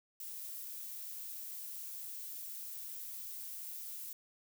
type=noise; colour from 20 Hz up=violet; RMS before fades=-45 dBFS; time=0.2-4.13 s; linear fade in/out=2 ms; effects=none